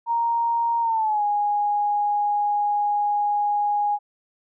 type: tone with pitch glide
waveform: sine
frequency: 932.3 to 825.8 Hz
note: A#5 to G#5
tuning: 0 to -10 cents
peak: -19 dBFS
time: 0.06-3.99 s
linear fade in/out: 50 ms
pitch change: -210 cents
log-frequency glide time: 0.81-1.23 s
effects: none